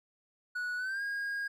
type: tone with pitch glide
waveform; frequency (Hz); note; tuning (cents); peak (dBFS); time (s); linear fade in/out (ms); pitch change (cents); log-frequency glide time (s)
triangle; 1469 to 1630; F#6 to G#6; -13 to -33; -31; 0.55-1.48; 10; +180; 0.77-1.02
effects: none